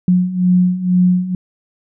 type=beating tone pair; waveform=sine; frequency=179.5 / 181.6 Hz; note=F3 / F#3; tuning=+48 / -32 cents; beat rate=2.1 Hz; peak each=-16 / -12 dBFS; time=0.08-1.35 s; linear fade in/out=2 ms; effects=none